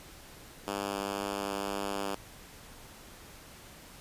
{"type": "tone with high-pass filter", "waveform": "5% pulse", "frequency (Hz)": 99.8, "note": "G2", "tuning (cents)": 32, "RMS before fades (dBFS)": -35, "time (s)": [0.67, 2.15], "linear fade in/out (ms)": 5, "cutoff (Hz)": 230, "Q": 1, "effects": ["pink hiss -51 dBFS RMS until 4 s", "resampled to 32000 Hz"]}